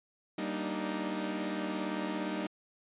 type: chord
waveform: sawtooth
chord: Eb major seventh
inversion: first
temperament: equal with one note detuned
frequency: 194.08 / 233.1 / 293.7 / 311.1 Hz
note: G3 / Bb3 / D4 / Eb4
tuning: -17 / 0 / 0 / 0 cents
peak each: -34 / -37 / -37 / -33 dBFS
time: 0.38-2.47 s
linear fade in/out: 5 ms
effects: resampled to 8000 Hz